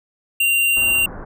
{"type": "tone", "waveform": "square", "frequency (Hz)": 2773, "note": "F7", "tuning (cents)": -13, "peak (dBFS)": -15, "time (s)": [0.4, 1.06], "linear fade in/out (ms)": 5}
{"type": "low-pass noise", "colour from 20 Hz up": "pink", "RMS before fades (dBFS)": -33, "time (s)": [0.76, 1.25], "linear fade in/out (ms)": 10, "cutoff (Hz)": 1600, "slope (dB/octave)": 48}
{"effects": []}